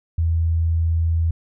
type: tone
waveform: sine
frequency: 82.41 Hz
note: E2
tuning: in tune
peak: -16 dBFS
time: 0.18-1.31 s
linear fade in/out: 5 ms
effects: none